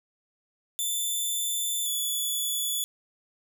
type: tone pair in turn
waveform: 10% pulse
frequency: 3528 / 3430 Hz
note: A7 / A7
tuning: +4 / -45 cents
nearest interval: unison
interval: 49 cents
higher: first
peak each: -19 dBFS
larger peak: neither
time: 0.79-1.86 / 1.86-2.84 s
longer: first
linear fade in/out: 0 ms
effects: none